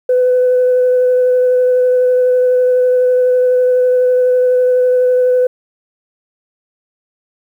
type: tone with vibrato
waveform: sine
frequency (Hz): 502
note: B4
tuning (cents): +28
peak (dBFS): -7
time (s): 0.09-5.47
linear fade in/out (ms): 5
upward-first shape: sine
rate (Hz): 12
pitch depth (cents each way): 10
effects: tanh soft clip ceiling -5 dBFS + 8-bit